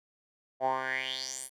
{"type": "tone with band-pass filter sweep", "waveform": "10% pulse", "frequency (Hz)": 131.1, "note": "C3", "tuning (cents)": 4, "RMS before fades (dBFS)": -33, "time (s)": [0.6, 1.5], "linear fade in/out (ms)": 50, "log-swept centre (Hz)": [660, 11000], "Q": 5.5, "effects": []}